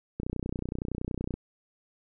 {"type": "click train", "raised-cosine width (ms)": 3, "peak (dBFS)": -19, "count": 36, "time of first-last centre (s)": [0.2, 1.34], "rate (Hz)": 30.7, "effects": []}